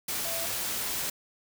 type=tone in noise; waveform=sine; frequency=667 Hz; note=E5; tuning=20 cents sharp; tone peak=-37 dBFS; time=0.25-0.46 s; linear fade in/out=5 ms; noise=white; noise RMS=-32 dBFS; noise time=0.08-1.1 s; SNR=-8 dB; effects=none